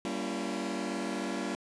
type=chord; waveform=sawtooth; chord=G diminished seventh; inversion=none; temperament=just; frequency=196 / 235.2 / 282.2 / 338.7 Hz; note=G3 / Bb3 / Db4 / Fb4; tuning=0 / +16 / +31 / +47 cents; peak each=-34 dBFS; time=0.05-1.55 s; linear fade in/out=0 ms; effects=resampled to 22050 Hz